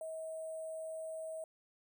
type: tone with sample-and-hold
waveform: sine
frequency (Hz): 641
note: E5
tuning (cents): -49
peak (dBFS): -40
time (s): 0.01-1.44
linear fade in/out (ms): 2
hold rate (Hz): 8820
effects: none